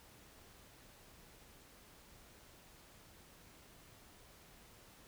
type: silence
effects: pink hiss -61 dBFS RMS until 5.07 s